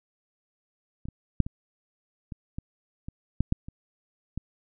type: clicks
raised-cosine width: 5 ms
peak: -26 / -24 / -7 / -22 / -24 / -21 / -24 / -10 / -10 / -27 / -19 dBFS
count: 11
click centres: 1.055 / 1.086 / 1.403 / 1.465 / 2.322 / 2.585 / 3.085 / 3.406 / 3.524 / 3.685 / 4.376 s
effects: none